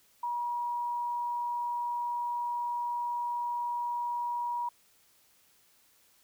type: tone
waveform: sine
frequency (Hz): 959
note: A#5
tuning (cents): +49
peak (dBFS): -30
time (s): 0.23-4.69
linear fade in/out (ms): 5
effects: white hiss -65 dBFS RMS until 6.23 s